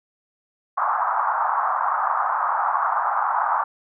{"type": "band-pass noise", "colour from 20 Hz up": "white", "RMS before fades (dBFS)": -22, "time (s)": [0.77, 3.64], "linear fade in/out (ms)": 10, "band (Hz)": [750, 1300], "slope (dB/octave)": 48, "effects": []}